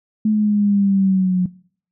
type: linear sweep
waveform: sine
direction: down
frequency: 216.3 to 180 Hz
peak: -13 dBFS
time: 0.25-1.46 s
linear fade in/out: 5 ms
effects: noise-tail reverb RT60 0.5 s tail -20 dB re dry